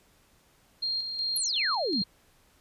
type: tone with tremolo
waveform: sine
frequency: 4214 Hz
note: C8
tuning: 12 cents sharp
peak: -27 dBFS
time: 0.82-2.04 s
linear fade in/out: 10 ms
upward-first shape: square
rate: 2.7 Hz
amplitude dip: 45%
type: exponential sweep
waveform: sine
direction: down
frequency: 11840 to 174.61 Hz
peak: -27 dBFS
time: 1.36-2.02 s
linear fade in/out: 2 ms
effects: pink hiss -63 dBFS RMS until 2.6 s + resampled to 32000 Hz